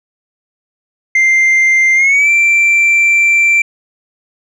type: tone with pitch glide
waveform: sine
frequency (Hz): 2093 to 2349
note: C7 to D7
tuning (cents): 0 to 0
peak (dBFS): -4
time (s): 1.15-3.62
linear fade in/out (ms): 5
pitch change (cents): +200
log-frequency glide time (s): 1.95-2.3
effects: tanh soft clip ceiling -6 dBFS